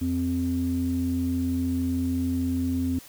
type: tone with low-pass filter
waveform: square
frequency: 86.6 Hz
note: F2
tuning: 14 cents flat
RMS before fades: -26 dBFS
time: 0.01-2.99 s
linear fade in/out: 5 ms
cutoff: 260 Hz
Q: 5.7
effects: white hiss -48 dBFS RMS until 3.08 s